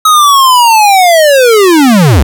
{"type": "linear sweep", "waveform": "square", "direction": "down", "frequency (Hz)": [1277, 55], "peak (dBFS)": -3, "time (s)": [0.05, 2.23], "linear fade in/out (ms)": 5, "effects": []}